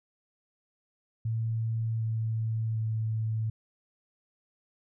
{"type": "tone with pitch steps", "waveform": "sine", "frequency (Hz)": [112.9, 111.73, 110.58], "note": ["A2", "A2", "A2"], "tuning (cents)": [45, 27, 9], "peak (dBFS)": -27, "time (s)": [1.25, 3.5], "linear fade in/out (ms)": 5, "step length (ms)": 750, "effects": []}